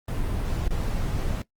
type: noise with dropouts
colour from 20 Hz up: brown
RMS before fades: -26 dBFS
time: 0.08-1.42 s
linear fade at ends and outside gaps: 2 ms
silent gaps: 0.68-0.706 s
effects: noise-tail reverb RT60 0.1 s tail -18 dB re dry + Opus 24 kbps